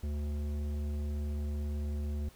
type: tone with tanh clipping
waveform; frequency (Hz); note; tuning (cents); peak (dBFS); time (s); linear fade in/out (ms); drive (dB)
sine; 73.5; D2; +2; -34; 0.03-2.29; 5; 13
effects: pink hiss -59 dBFS RMS until 2.35 s